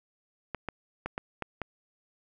clicks, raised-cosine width 0.5 ms, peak -18 dBFS, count 6, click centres 0.547 / 0.687 / 1.06 / 1.179 / 1.423 / 1.617 s, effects none

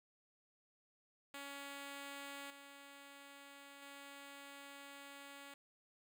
5% pulse tone with level steps, 280.5 Hz, C#4, 21 cents sharp, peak -36 / -44 / -41 dBFS, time 1.34-5.54 s, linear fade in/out 2 ms, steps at 2.5 / 3.82 s, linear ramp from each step 5 ms, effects none

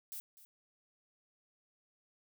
violet noise with echo, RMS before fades -44 dBFS, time 0.12-0.2 s, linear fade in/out 0 ms, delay 250 ms, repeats 1, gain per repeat -15 dB, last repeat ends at 0.45 s, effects none

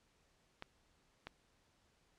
clicks, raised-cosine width 0.3 ms, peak -29 dBFS, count 2, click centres 0.624 / 1.27 s, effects pink hiss -74 dBFS RMS until 2.18 s + low-pass 8000 Hz 12 dB/octave

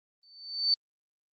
sine tone with exponential growth, 4539 Hz, C#8, 40 cents sharp, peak -19 dBFS, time 0.23-0.74 s, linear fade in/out 1 ms, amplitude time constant 110 ms, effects Opus 32 kbps

